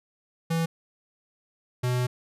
square tone pair in turn, 164.81 / 124.61 Hz, E3 / B2, 0 / +16 cents, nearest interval perfect fourth, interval 484 cents, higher first, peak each -24 dBFS, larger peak neither, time 0.5-0.66 / 1.83-2.07 s, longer second, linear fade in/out 10 ms, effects resampled to 32000 Hz

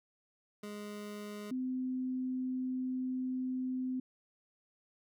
25% pulse / sine tone pair in turn, 207.7 / 256.4 Hz, G#3 / C4, 0 / -35 cents, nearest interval major third, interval 365 cents, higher second, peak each -38 / -33 dBFS, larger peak second, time 0.63-1.51 / 1.51-4 s, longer second, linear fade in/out 5 ms, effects none

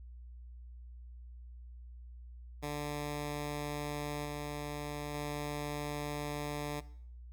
10% pulse tone with level steps, 147 Hz, D3, 2 cents sharp, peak -28 / -30 / -28 dBFS, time 2.62-6.81 s, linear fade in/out 20 ms, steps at 4.25 / 5.14 s, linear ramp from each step 5 ms, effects noise-tail reverb RT60 0.6 s tail -18 dB re dry + added 60 Hz sine -47 dBFS peak until 7.32 s

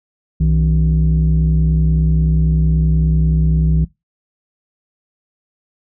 sine tone pair together, 63.34 / 159.6 Hz, B1 / D#3, +44 / +44 cents, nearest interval octave + major third, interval 1600 cents, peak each -12 dBFS, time 0.4-3.85 s, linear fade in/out 10 ms, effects noise-tail reverb RT60 0.2 s tail -21 dB re dry + tanh soft clip ceiling -7 dBFS

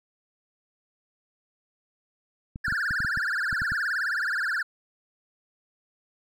clicks, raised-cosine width 5 ms, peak -23 dBFS, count 10, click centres 2.559 / 2.682 / 2.724 / 2.909 / 3.004 / 3.048 / 3.174 / 3.528 / 3.619 / 3.72 s
triangle tone with vibrato, 1571 Hz, G6, 3 cents sharp, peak -23 dBFS, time 2.64-4.63 s, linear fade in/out 10 ms, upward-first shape triangle, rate 19 Hz, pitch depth 260 cents each way
effects none

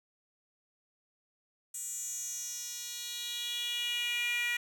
10% pulse tone with high-pass filter sweep, 480 Hz, B4, 49 cents flat, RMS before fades -36 dBFS, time 1.74-4.57 s, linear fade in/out 5 ms, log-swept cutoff 8100 to 2100 Hz, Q 4.3, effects none

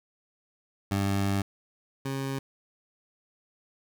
20% pulse tone pair in turn, 98.8 / 135.64 Hz, G2 / C#3, +14 / -37 cents, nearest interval perfect fourth, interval 549 cents, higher second, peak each -20 / -25 dBFS, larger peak first, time 0.91-1.42 / 2.05-2.39 s, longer first, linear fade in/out 5 ms, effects none

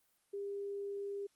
sine tone, 401 Hz, G4, 39 cents sharp, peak -38 dBFS, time 0.33-1.27 s, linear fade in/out 10 ms, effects white hiss -75 dBFS RMS until 1.35 s + Opus 32 kbps

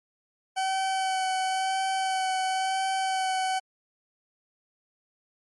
40% pulse tone with vibrato, 760 Hz, F#5, 46 cents sharp, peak -24 dBFS, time 0.56-3.6 s, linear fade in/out 20 ms, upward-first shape sine, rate 0.97 Hz, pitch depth 15 cents each way, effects MP3 48 kbps

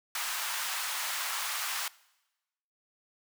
pink high-pass noise, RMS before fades -34 dBFS, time 0.15-1.88 s, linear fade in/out 2 ms, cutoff 930 Hz, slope 24 dB/octave, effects noise-tail reverb RT60 1.0 s tail -22 dB re dry

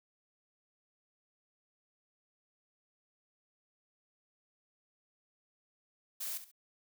blue noise with echo, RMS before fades -39 dBFS, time 6.2-6.38 s, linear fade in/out 10 ms, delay 68 ms, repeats 2, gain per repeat -11 dB, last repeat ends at 6.516 s, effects none

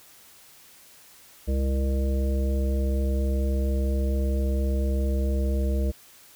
harmonic tone with a mistuned harmonic, 66.6 Hz, C2, 31 cents sharp, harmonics 1 / 3 / 5 / 7 / 9, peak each -22 / -32 / -36 / -36 / -37 dBFS, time 1.47-5.92 s, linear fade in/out 20 ms, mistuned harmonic 3, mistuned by +37 cents, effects white hiss -52 dBFS RMS until 6.35 s

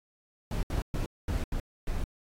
brown noise bursts at uneven times, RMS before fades -30 dBFS, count 6, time 0.51-0.63 / 0.7-0.82 / 0.94-1.06 / 1.28-1.44 / 1.52-1.6 / 1.87-2.04 s, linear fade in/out 2 ms, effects AAC 48 kbps

